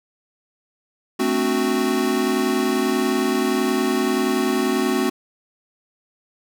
square chord, D dominant seventh, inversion second, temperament equal with one note detuned, 220 / 261.6 / 292.1 / 370 Hz, A3 / C4 / D4 / F#4, 0 / 0 / -9 / 0 cents, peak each -26 / -23 / -28 / -23 dBFS, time 1.19-5.1 s, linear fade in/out 10 ms, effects none

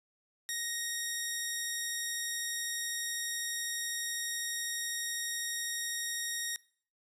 10% pulse tone, 1872 Hz, A#6, 7 cents sharp, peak -25 dBFS, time 0.49-6.56 s, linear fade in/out 0 ms, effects noise-tail reverb RT60 0.5 s tail -22 dB re dry + resampled to 32000 Hz

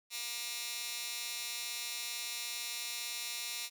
15% pulse tone with high-pass filter, 237.8 Hz, A#3, 35 cents sharp, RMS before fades -40 dBFS, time 0.1-3.7 s, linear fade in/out 50 ms, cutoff 3600 Hz, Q 1, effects none

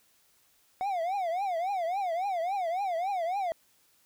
triangle tone with vibrato, 729 Hz, F#5, 26 cents flat, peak -26 dBFS, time 0.81-3.52 s, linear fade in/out 0 ms, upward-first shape triangle, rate 3.6 Hz, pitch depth 220 cents each way, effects white hiss -66 dBFS RMS until 4.05 s

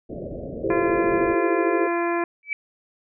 white low-pass noise, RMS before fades -33 dBFS, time 0.09-1.35 s, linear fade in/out 10 ms, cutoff 640 Hz, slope 96 dB/octave
sine chord, A minor seventh, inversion second, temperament equal, 329.6 / 392 / 440 / 523.3 Hz, E4 / G4 / A4 / C5, 0 / 0 / 0 / 0 cents, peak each -27 / -25 / -28 / -29 dBFS, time 0.63-1.88 s, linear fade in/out 10 ms
harmonic tone, 343 Hz, F4, 31 cents flat, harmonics 1 / 2 / 3 / 4 / 5 / 6 / 7, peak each -23 / -28 / -28 / -36 / -32 / -38 / -35 dBFS, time 0.7-2.24 s, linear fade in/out 2 ms
sine tone with exponential growth, 2300 Hz, D7, 37 cents flat, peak -19 dBFS, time 2.43-2.53 s, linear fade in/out 1 ms, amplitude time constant 21 ms
effects none

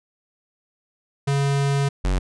square tone pair in turn, 139.9 / 46.55 Hz, C#3 / F#1, +16 / +11 cents, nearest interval octave + perfect fifth, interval 1905 cents, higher first, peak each -19 dBFS, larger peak neither, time 1.27-1.89 / 2.04-2.19 s, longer first, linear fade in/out 10 ms, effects resampled to 22050 Hz

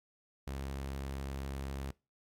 sawtooth tone, 68 Hz, C#2, 33 cents flat, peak -34 dBFS, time 0.47-1.91 s, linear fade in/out 5 ms, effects noise-tail reverb RT60 0.3 s tail -25 dB re dry + AAC 64 kbps

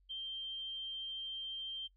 sine tone, 3153 Hz, G7, 9 cents sharp, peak -39 dBFS, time 0.09-1.88 s, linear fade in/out 20 ms, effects noise-tail reverb RT60 0.1 s tail -22 dB re dry + added 46 Hz sine -66 dBFS peak until 1.96 s

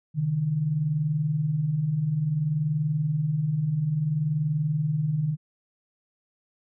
sine tone pair together, 132.62 / 153.2 Hz, C3 / D#3, +24 / -27 cents, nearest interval major second, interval 249 cents, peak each -31 / -23 dBFS, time 0.14-5.37 s, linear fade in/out 50 ms, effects none

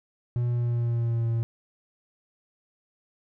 triangle tone with pitch glide, 120.9 to 115.31 Hz, B2 to A#2, -36 to -18 cents, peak -21 dBFS, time 0.36-1.43 s, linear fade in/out 0 ms, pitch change -82 cents, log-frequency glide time 0.47-1.27 s, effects none

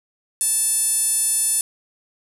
5% pulse tone with band-pass filter, 880 Hz, A5, in tune, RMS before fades -20 dBFS, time 0.41-1.61 s, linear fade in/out 0 ms, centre 10000 Hz, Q 5.6, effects none

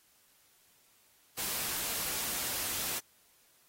white noise, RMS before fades -35 dBFS, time 1.37-3 s, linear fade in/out 20 ms, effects white hiss -66 dBFS RMS until 3.68 s + AAC 48 kbps

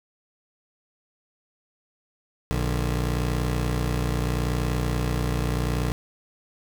20% pulse tone pair together, 60.78 / 150 Hz, B1 / D3, -27 / +37 cents, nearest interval octave + major third, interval 1564 cents, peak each -19 / -25 dBFS, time 2.51-5.92 s, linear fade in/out 0 ms, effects none

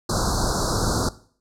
pink band-stop noise, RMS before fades -22 dBFS, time 0.09-1.09 s, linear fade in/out 5 ms, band 1500 to 4000 Hz, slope 96 dB/octave, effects noise-tail reverb RT60 0.5 s tail -18 dB re dry + low-pass 8000 Hz 12 dB/octave

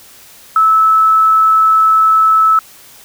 sine tone, 1305 Hz, E6, 18 cents flat, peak -6 dBFS, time 0.56-2.59 s, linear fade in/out 2 ms, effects white hiss -40 dBFS RMS until 3.04 s

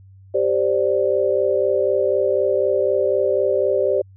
sine chord, G suspended fourth, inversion none, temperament equal, 392 / 523.3 / 587.3 Hz, G4 / C5 / D5, 0 / 0 / 0 cents, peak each -20 dBFS, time 0.34-4.02 s, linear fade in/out 10 ms, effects added 96 Hz sine -43 dBFS peak until 4.16 s

